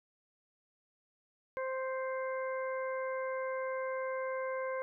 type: harmonic tone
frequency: 523.3 Hz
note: C5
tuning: in tune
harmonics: 1 / 2 / 3 / 4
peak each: -35 / -41 / -45 / -47 dBFS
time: 1.57-4.82 s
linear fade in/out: 0 ms
effects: none